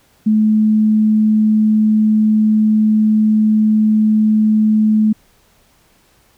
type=tone; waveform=sine; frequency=215.5 Hz; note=A3; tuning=36 cents flat; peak=-9 dBFS; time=0.26-5.13 s; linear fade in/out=10 ms; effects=pink hiss -54 dBFS RMS until 6.37 s